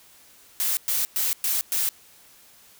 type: noise bursts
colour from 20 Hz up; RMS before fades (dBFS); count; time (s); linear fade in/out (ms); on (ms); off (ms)
blue; -24; 5; 0.6-1.89; 0; 170; 110
effects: white hiss -53 dBFS RMS until 2.79 s